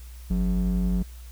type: ring-modulated tone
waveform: triangle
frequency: 114.8 Hz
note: A#2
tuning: 26 cents flat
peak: -16 dBFS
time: 0.3-1.03 s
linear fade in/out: 10 ms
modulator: 66 Hz
effects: added 60 Hz sine -39 dBFS peak until 1.31 s + white hiss -53 dBFS RMS until 1.31 s